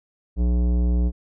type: tone with tanh clipping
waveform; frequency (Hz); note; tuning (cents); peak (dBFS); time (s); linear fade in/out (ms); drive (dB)
sine; 60; B1; -49; -19; 0.36-1.12; 50; 15
effects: none